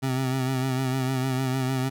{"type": "tone with vibrato", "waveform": "25% pulse", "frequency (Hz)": 130.81, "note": "C3", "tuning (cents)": 0, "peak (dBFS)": -20, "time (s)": [0.02, 1.9], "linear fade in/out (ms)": 20, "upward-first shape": "sine", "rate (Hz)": 6.6, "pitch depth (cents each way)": 41, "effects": []}